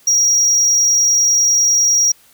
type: tone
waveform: triangle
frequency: 5690 Hz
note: F8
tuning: 31 cents sharp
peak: -9 dBFS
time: 0.07-2.12 s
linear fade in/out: 5 ms
effects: white hiss -50 dBFS RMS until 2.33 s